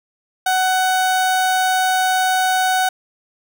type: tone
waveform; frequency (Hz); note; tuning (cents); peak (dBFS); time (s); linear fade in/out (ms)
30% pulse; 747; F#5; +16; -12; 0.46-2.89; 5
effects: none